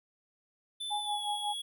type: tone with pitch glide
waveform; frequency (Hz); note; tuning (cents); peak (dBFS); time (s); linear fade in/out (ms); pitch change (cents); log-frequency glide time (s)
square; 3520 to 3347; A7 to G#7; 0 to +13; -36; 0.8-1.62; 10; -87; 0.99-1.25
type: tone with tremolo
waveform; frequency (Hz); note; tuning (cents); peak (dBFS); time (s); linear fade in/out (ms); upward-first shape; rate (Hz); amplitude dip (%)
sine; 830.6; G#5; 0; -30; 0.9-1.54; 20; sine; 5.5; 80
effects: none